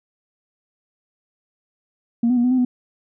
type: tone with pitch steps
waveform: sine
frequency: 234.2 / 249.7 / 239.5 / 249.5 / 257.2 / 248.4 Hz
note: A#3 / B3 / A#3 / B3 / C4 / B3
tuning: +8 / +19 / +47 / +18 / -30 / +10 cents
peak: -13 dBFS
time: 2.23-2.65 s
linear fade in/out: 5 ms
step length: 70 ms
effects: tanh soft clip ceiling -11 dBFS